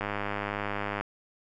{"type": "click train", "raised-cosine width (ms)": 0.5, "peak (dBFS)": -16, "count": 103, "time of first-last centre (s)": [0.01, 1.01], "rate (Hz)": 102, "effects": []}